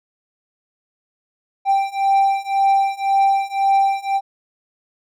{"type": "beating tone pair", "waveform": "triangle", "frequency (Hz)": [784, 785.9], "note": ["G5", "G5"], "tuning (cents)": [0, 4], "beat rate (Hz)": 1.9, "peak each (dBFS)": [-16, -15], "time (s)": [1.65, 4.21], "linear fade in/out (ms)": 50, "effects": []}